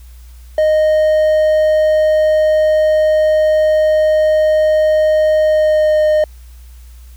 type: tone with pitch glide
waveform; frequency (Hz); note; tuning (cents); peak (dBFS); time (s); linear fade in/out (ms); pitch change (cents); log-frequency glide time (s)
triangle; 619 to 613.3; D#5 to D#5; -9 to -25; -7; 0.58-6.24; 2; -16; 5.43-6.04
effects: added 60 Hz sine -34 dBFS peak until 7.16 s + white hiss -50 dBFS RMS until 7.16 s